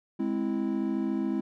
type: chord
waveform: triangle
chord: Ab augmented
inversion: none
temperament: equal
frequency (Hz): 207.7 / 261.6 / 329.6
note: Ab3 / C4 / E4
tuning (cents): 0 / 0 / 0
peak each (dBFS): -29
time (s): 0.19-1.41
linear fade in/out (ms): 10
effects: none